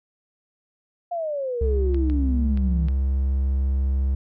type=exponential sweep; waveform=sine; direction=down; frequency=710 to 157.2 Hz; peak=-24 dBFS; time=1.11-2.88 s; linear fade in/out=10 ms
type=tone; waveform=triangle; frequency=67.1 Hz; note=C2; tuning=44 cents sharp; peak=-17 dBFS; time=1.61-4.15 s; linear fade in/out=5 ms
type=clicks; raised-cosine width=0.3 ms; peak=-26 dBFS; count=4; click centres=1.945 / 2.099 / 2.574 / 2.885 s
effects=none